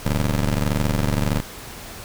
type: ring-modulated tone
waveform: 20% pulse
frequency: 73.42 Hz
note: D2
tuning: in tune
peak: -11 dBFS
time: 0.05-1.41 s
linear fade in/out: 10 ms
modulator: 47.5 Hz
effects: pink hiss -37 dBFS RMS until 2.04 s

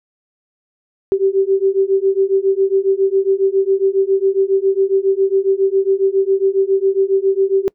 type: beating tone pair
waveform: sine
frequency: 384.4 / 391.7 Hz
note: G4 / G4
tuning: -34 / -1 cents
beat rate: 7.3 Hz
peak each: -15 dBFS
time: 1.12-7.68 s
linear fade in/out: 0 ms
effects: noise-tail reverb RT60 0.1 s tail -24 dB re dry

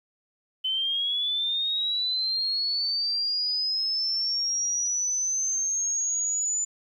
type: linear sweep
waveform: sine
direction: up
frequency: 3043 to 7040 Hz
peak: -24 dBFS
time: 0.64-6.65 s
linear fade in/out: 10 ms
effects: 10-bit

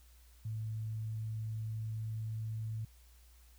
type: tone with pitch glide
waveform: sine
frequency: 110 to 110.64 Hz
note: A2 to A2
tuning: 0 to +10 cents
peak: -36 dBFS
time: 0.45-2.85 s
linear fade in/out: 5 ms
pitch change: +10 cents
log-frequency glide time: 0.65-2.71 s
effects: added 60 Hz sine -58 dBFS peak until 3.58 s + white hiss -67 dBFS RMS until 3.58 s

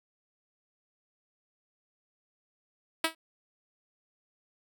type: tone with exponential decay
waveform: 5% pulse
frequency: 323.7 Hz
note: E4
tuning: 31 cents flat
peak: -10 dBFS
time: 3.04-3.15 s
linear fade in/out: 5 ms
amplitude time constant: 23 ms
effects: none

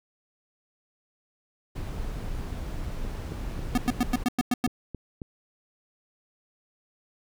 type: noise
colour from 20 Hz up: brown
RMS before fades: -33 dBFS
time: 1.75-4.24 s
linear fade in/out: 10 ms
type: click train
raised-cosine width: 3 ms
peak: -23 dBFS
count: 9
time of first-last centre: 3.05-5.218 s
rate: 3.69 Hz
type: tone bursts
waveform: square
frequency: 246.4 Hz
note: B3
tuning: 4 cents flat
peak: -21 dBFS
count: 8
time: 3.75-4.666 s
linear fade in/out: 2 ms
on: 27 ms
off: 100 ms
effects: none

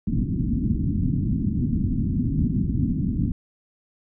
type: low-pass noise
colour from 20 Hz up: white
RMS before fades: -23 dBFS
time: 0.07-3.32 s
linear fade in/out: 2 ms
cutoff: 270 Hz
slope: 48 dB/octave
effects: none

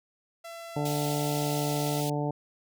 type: tone with pitch glide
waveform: sawtooth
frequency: 672 to 667.7 Hz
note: E5 to E5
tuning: +33 to +22 cents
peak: -36 dBFS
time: 0.44-2.01 s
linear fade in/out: 10 ms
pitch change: -11 cents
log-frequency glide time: 1.37-1.68 s
type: harmonic tone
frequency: 146.83 Hz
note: D3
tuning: in tune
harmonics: 1 / 2 / 3 / 4 / 5 / 6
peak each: -30 / -33 / -35 / -36 / -37 / -38 dBFS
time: 0.76-2.31 s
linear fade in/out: 5 ms
type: high-pass noise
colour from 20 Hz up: pink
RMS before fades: -38 dBFS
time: 0.85-2.1 s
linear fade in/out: 5 ms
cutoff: 2800 Hz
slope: 24 dB/octave
effects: none

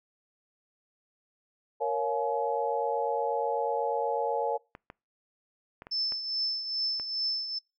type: chord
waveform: sine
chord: Bb minor seventh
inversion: none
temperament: equal with one note detuned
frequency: 466.2 / 554.4 / 698.5 / 848.1 Hz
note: Bb4 / Db5 / F5 / Ab5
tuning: 0 / 0 / 0 / +36 cents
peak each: -31 / -32 / -35 / -31 dBFS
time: 1.8-4.58 s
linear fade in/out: 20 ms
type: clicks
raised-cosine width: 0.5 ms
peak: -28 dBFS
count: 6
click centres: 4.751 / 4.901 / 5.821 / 5.869 / 6.122 / 6.998 s
type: tone with tremolo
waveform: sine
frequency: 5274 Hz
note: E8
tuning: in tune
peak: -26 dBFS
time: 5.91-7.59 s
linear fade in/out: 10 ms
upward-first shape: triangle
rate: 2.4 Hz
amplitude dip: 65%
effects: noise-tail reverb RT60 0.3 s tail -26 dB re dry

